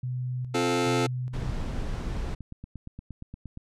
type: tone with tremolo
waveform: sine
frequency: 125.9 Hz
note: B2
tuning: 34 cents sharp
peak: -28 dBFS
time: 0.03-1.52 s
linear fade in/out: 5 ms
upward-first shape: square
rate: 1.2 Hz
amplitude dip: 50%
type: chord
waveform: sawtooth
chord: F major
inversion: second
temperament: just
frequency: 261.9 / 349.2 / 436.5 Hz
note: C4 / F4 / A4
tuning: +2 / 0 / -14 cents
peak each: -24 dBFS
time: 0.54-1.07 s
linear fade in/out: 10 ms
type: noise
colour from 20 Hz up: brown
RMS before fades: -31 dBFS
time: 1.33-2.35 s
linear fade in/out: 10 ms
type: click train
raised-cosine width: 5 ms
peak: -27 dBFS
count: 18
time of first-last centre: 1.59-3.574 s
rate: 8.57 Hz
effects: low-pass 8000 Hz 12 dB/octave